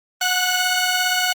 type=tone pair together; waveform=15% pulse; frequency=730.8 / 1479 Hz; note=F#5 / F#6; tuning=-22 / -1 cents; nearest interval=octave; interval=1221 cents; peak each=-14 dBFS; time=0.21-1.33 s; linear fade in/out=5 ms; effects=Opus 24 kbps